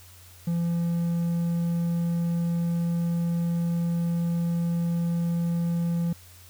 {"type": "tone", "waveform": "triangle", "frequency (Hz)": 170, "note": "F3", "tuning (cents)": -46, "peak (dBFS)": -21, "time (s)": [0.47, 6.13], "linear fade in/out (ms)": 5, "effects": ["added 89 Hz sine -50 dBFS peak until 6.49 s", "white hiss -52 dBFS RMS until 6.49 s"]}